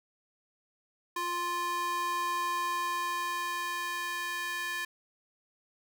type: tone with high-pass filter sweep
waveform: square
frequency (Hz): 349.2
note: F4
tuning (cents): 0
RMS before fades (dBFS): -33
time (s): 1.16-4.85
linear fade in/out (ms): 5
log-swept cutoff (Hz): 800 to 1600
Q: 2.5
effects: none